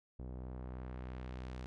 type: tone with low-pass filter sweep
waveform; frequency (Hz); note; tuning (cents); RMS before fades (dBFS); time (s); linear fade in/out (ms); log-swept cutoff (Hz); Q
sawtooth; 63; B1; +35; -45; 0.19-1.66; 0; 530 to 6300; 0.74
effects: none